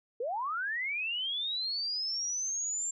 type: linear sweep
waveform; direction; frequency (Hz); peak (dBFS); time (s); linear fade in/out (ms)
sine; up; 440 to 7400; -31; 0.2-2.91; 5
effects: none